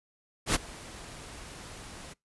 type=noise with ADSR envelope; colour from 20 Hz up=pink; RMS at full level=-23 dBFS; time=0.46-2.14 s; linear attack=86 ms; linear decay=24 ms; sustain=-22 dB; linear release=17 ms; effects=noise-tail reverb RT60 0.2 s tail -25 dB re dry + resampled to 24000 Hz